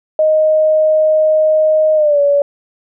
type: tone with pitch glide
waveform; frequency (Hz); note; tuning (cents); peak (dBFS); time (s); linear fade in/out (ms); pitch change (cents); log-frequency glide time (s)
sine; 622.3 to 570.7; D#5 to D5; 0 to -50; -8; 0.19-2.42; 2; -150; 1.95-2.2
effects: none